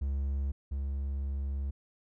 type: tone pair in turn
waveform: triangle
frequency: 69 / 69 Hz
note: C#2 / C#2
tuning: -7 / -7 cents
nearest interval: unison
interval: 0 cents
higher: neither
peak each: -27 / -29 dBFS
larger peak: first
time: 0.01-0.52 / 0.71-1.71 s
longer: second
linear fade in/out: 10 ms
effects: none